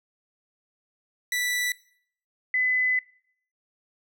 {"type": "tone pair in turn", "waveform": ["sawtooth", "sine"], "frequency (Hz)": [1971, 2011], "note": ["B6", "B6"], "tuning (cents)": [-4, 31], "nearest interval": "unison", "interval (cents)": 35, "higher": "second", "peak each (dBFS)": -21, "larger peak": "neither", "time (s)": [[1.32, 1.72], [2.54, 2.99]], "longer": "second", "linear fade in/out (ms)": 2, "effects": ["noise-tail reverb RT60 0.6 s tail -21 dB re dry"]}